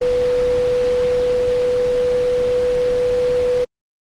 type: tone in noise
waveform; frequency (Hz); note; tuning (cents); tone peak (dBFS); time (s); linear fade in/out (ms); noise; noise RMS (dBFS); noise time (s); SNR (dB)
sine; 495.2; B4; +5; -14; 0.01-3.65; 10; pink; -29; 0.01-3.65; +12
effects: low-pass 5000 Hz 12 dB/octave + Opus 32 kbps